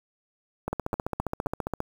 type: two click trains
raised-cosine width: 1 ms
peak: -14 / -15 dBFS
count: 17 / 4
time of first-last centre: 0.73-1.804 / 0.68-1.461 s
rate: 14.9 / 3.84 Hz
effects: 7-bit